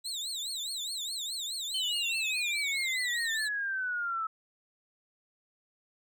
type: tone with vibrato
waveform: 30% pulse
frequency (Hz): 3891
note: B7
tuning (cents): -27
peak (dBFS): -31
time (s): 0.04-3.49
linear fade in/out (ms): 20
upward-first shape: triangle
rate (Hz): 4.8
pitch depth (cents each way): 220
type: exponential sweep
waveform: sine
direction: down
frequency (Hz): 3085 to 1300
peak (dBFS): -30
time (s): 1.74-4.27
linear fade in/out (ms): 5
effects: none